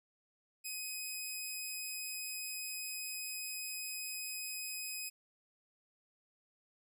10% pulse tone, 2519 Hz, D#7, 21 cents sharp, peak -31 dBFS, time 0.64-5.1 s, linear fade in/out 20 ms, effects none

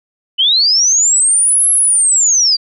sine linear two-way sweep, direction up then down, 2947 to 11175 to 4621 Hz, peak -8 dBFS, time 0.38-2.57 s, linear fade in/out 20 ms, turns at 1.7 s, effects none

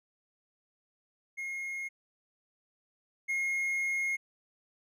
triangle tone pair in turn, 2150 / 2150 Hz, C7 / C7, +47 / +47 cents, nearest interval unison, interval 0 cents, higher neither, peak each -33 / -27 dBFS, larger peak second, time 1.37-1.89 / 3.28-4.17 s, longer second, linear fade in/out 20 ms, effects none

